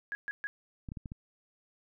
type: tone bursts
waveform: sine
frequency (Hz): 1661.2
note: G#6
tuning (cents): 0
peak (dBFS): -33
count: 3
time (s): 0.12-0.47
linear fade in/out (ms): 0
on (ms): 30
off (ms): 130
type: clicks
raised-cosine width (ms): 5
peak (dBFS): -28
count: 5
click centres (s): 0.888 / 0.919 / 0.972 / 1.058 / 1.119
effects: none